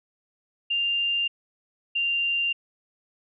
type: tone pair in turn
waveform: sine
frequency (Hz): 2794 / 2784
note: F7 / F7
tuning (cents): 0 / -6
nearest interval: unison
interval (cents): 6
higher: first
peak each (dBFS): -22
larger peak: neither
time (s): 0.7-1.28 / 1.95-2.53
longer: neither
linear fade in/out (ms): 10
effects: none